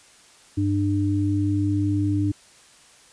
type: tone pair together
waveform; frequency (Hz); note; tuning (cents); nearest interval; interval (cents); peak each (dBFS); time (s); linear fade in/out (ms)
sine; 99.8 / 299.1; G2 / D4; +32 / +32; octave + perfect fifth; 1900; -22; 0.57-2.32; 10
effects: white hiss -52 dBFS RMS until 3.12 s + resampled to 22050 Hz